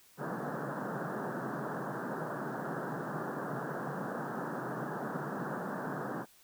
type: band-pass noise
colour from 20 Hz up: pink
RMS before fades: -38 dBFS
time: 0.17-6.26 s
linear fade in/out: 50 ms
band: 130 to 1700 Hz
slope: 96 dB/octave
effects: white hiss -62 dBFS RMS until 6.43 s